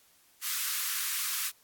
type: high-pass noise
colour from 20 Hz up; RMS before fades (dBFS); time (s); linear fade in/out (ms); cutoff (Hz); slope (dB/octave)
white; -32; 0.41-1.52; 50; 1100; 48
effects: white hiss -63 dBFS RMS until 1.63 s + AAC 64 kbps